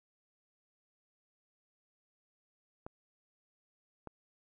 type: clicks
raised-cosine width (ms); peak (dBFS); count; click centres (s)
1; -29 / -30; 2; 2.865 / 4.073
effects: none